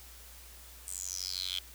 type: tone with high-pass filter sweep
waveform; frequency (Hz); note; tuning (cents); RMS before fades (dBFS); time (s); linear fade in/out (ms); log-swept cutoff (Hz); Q
10% pulse; 92.5; F#2; 0; -38; 0.87-1.59; 5; 8600 to 3200; 7.5
effects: added 60 Hz sine -53 dBFS peak until 1.74 s + white hiss -53 dBFS RMS until 1.74 s